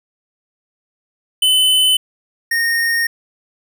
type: tone pair in turn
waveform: square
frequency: 3026 / 1848.5 Hz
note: F#7 / A#6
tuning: +38 / -15 cents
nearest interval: major sixth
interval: 853 cents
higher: first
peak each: -11 / -15 dBFS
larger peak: first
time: 1.42-1.97 / 2.51-3.07 s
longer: second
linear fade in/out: 5 ms
effects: none